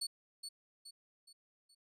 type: tone with echo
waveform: 30% pulse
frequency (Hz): 4435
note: C#8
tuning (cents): 0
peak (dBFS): -33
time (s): 0.01-0.07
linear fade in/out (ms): 10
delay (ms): 420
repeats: 4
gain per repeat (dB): -7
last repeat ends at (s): 1.75
effects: resampled to 32000 Hz